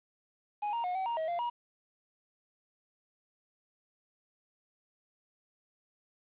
triangle tone with pitch steps, 831 / 934 / 722 / 760 / 937 / 638 / 693 / 956 Hz, G#5 / A#5 / F#5 / F#5 / A#5 / D#5 / F5 / A#5, +1 / +3 / -43 / +46 / +9 / +43 / -14 / +43 cents, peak -29 dBFS, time 0.62-1.5 s, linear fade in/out 10 ms, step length 110 ms, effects resampled to 8000 Hz + 10-bit

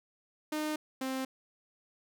sawtooth tone pair in turn, 305.8 / 263 Hz, D#4 / C4, -30 / +9 cents, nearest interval minor third, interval 261 cents, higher first, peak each -28 / -29 dBFS, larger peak first, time 0.52-0.76 / 1.01-1.25 s, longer neither, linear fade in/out 5 ms, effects none

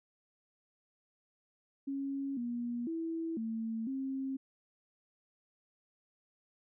sine tone with pitch steps, 275.3 / 239.3 / 328 / 224.6 / 267.6 Hz, C#4 / A#3 / E4 / A3 / C4, -12 / +46 / -9 / +36 / +39 cents, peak -34 dBFS, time 1.87-4.37 s, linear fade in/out 10 ms, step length 500 ms, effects none

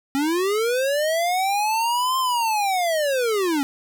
square linear two-way sweep, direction up then down, 267.9 to 1054 to 267.9 Hz, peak -20 dBFS, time 0.15-3.63 s, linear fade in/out 0 ms, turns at 2.18 s, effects none

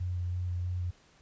sine tone with vibrato, 89.4 Hz, F2, 41 cents sharp, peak -30 dBFS, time 0-0.91 s, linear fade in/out 10 ms, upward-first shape square, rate 3.1 Hz, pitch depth 14 cents each way, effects pink hiss -62 dBFS RMS until 1.21 s + resampled to 16000 Hz

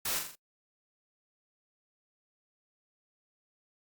white noise with echo, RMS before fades -33 dBFS, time 0.05-0.19 s, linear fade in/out 5 ms, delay 41 ms, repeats 4, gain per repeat -5 dB, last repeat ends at 0.354 s, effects noise-tail reverb RT60 0.1 s tail -23 dB re dry + Opus 48 kbps

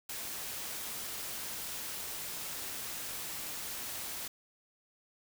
white noise with amplitude modulation, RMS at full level -39 dBFS, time 0.09-4.28 s, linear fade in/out 5 ms, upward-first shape sine, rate 221 Hz, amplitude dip 30%, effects none

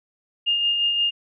sine tone with tremolo, 2826 Hz, F7, 20 cents sharp, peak -17 dBFS, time 0.46-1.11 s, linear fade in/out 20 ms, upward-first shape sine, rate 5.7 Hz, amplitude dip 35%, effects none

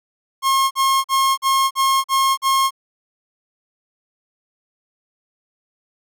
45% pulse tone bursts, 1076 Hz, C6, 48 cents sharp, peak -14 dBFS, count 7, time 0.42-2.708 s, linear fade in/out 50 ms, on 290 ms, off 43 ms, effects none

